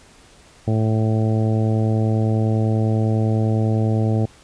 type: harmonic tone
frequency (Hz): 110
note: A2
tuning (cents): 0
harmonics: 1 / 2 / 3 / 4 / 5 / 6 / 7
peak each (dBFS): -17 / -23 / -27 / -29 / -31 / -33 / -34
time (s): 0.67-4.26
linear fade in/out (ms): 10
effects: pink hiss -49 dBFS RMS until 4.43 s + resampled to 22050 Hz